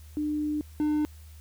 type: tone pair in turn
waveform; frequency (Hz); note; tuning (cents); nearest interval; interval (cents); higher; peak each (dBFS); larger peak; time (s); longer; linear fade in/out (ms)
sine / triangle; 300 / 301.2; D4 / D4; +37 / +44; unison; 7; second; -26 / -21; second; 0.17-0.61 / 0.8-1.05; first; 0
effects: added 77 Hz sine -45 dBFS peak until 1.4 s + white hiss -58 dBFS RMS until 1.4 s